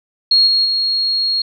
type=tone with level steps; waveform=sine; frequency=4287 Hz; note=C8; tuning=41 cents sharp; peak=-8 / -11 / -14 dBFS; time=0.31-1.42 s; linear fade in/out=5 ms; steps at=0.46 / 0.64 s; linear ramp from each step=20 ms; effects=none